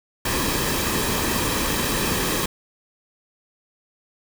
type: noise with comb filter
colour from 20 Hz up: pink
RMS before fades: -23 dBFS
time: 0.25-2.46 s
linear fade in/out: 5 ms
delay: 1.4 ms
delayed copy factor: -0.5
effects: none